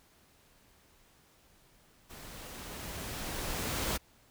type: noise with level ramp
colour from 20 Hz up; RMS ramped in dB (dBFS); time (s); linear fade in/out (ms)
pink; -49 to -32; 2.09-3.98; 20
effects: pink hiss -64 dBFS RMS until 4.3 s